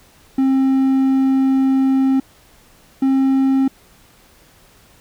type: tone pair in turn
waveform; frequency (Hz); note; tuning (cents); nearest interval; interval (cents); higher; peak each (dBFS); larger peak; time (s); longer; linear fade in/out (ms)
triangle; 266.4 / 267.6; C4 / C4; +31 / +39; unison; 8; second; -10; neither; 0.38-2.2 / 3.02-3.68; first; 5
effects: pink hiss -50 dBFS RMS until 5 s